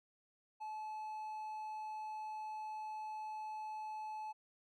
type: tone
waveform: triangle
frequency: 862 Hz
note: A5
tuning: 36 cents flat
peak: -40 dBFS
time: 0.6-4.33 s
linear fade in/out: 20 ms
effects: none